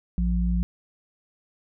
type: tone pair together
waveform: sine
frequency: 57.25 / 176.8 Hz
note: A#1 / F3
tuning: -31 / +22 cents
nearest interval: octave + minor sixth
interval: 1953 cents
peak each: -22 / -25 dBFS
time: 0.18-0.63 s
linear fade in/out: 0 ms
effects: none